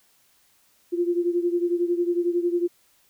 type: beating tone pair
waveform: sine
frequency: 345.8 / 356.8 Hz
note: F4 / F4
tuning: -17 / +37 cents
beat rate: 11 Hz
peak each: -22 / -26 dBFS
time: 0.92-2.68 s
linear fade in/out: 20 ms
effects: white hiss -62 dBFS RMS until 3.09 s

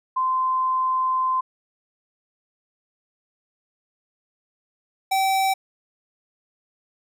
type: tone pair in turn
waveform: sine / square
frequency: 1035 / 770.9 Hz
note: C6 / G5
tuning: -19 / -29 cents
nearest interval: perfect fourth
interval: 510 cents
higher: first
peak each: -19 dBFS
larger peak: neither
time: 0.16-1.41 / 5.11-5.54 s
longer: first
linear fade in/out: 10 ms
effects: none

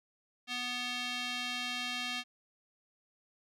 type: tone with band-pass filter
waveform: square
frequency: 246.9 Hz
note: B3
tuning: in tune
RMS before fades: -37 dBFS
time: 0.47-2.24 s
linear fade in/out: 50 ms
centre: 3200 Hz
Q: 1.8
effects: none

